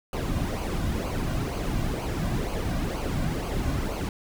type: noise with flanger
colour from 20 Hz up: brown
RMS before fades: -28 dBFS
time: 0.13-4.09 s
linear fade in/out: 2 ms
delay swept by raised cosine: 0.54 to 2.34 ms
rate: 2.1 Hz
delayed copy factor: -0.6
effects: none